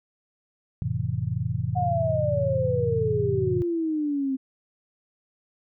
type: chord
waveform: sine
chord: F major seventh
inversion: none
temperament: just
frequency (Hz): 87.31 / 109.13 / 130.96 / 163.7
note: F2 / A2 / C3 / E3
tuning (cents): 0 / -14 / +2 / -12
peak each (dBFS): -33 / -28 / -29 / -32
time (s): 0.82-3.62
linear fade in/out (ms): 0
type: exponential sweep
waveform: sine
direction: down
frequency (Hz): 733 to 261.6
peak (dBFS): -23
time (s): 1.75-4.37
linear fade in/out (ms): 20
effects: none